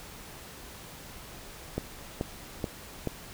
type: click train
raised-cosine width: 2 ms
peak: -16 dBFS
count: 4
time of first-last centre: 1.78-3.073 s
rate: 2.32 Hz
effects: pink hiss -46 dBFS RMS until 3.33 s